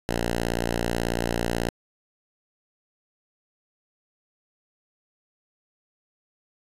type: tone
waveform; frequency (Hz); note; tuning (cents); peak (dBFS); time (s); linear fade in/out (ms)
5% pulse; 58.27; A#1; 0; -13; 0.09-1.69; 0
effects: resampled to 32000 Hz